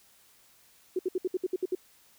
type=tone bursts; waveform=sine; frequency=368.2 Hz; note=F#4; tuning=8 cents flat; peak=-25 dBFS; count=9; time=0.96-1.751 s; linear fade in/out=5 ms; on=31 ms; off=64 ms; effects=white hiss -61 dBFS RMS until 2.18 s